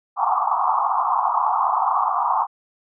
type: band-pass noise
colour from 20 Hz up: white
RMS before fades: -20 dBFS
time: 0.16-2.47 s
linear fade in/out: 50 ms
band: 730 to 1200 Hz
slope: 96 dB/octave
effects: none